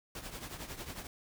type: noise with tremolo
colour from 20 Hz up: pink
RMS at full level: -41 dBFS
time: 0.15-1.07 s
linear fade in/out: 2 ms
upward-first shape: triangle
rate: 11 Hz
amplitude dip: 75%
effects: none